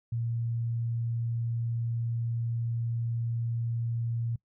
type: tone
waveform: sine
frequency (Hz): 116.54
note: A#2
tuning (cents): 0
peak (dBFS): -28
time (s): 0.12-4.36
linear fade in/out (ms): 5
effects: noise-tail reverb RT60 0.1 s tail -23 dB re dry